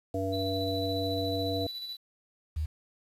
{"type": "harmonic tone", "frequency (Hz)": 96, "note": "G2", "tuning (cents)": -36, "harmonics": [1, 3, 5, 7], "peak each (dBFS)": [-34, -34, -34, -34], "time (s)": [0.14, 1.67], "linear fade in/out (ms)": 5}
{"type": "tone with tremolo", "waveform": "triangle", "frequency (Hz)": 3963, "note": "B7", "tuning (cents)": 5, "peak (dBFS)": -34, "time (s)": [0.32, 1.97], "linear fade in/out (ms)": 20, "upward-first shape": "square", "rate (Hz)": 14, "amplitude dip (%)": 30}
{"type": "tone", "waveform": "sine", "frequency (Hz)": 77.3, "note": "D#2", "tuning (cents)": -11, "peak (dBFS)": -28, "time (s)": [2.56, 2.66], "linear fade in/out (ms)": 10}
{"effects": ["resampled to 32000 Hz", "9-bit"]}